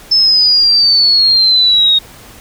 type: exponential sweep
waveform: sine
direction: down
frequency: 5274 to 3729 Hz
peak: -6 dBFS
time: 0.11-1.99 s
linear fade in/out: 10 ms
effects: pink hiss -37 dBFS RMS until 2.4 s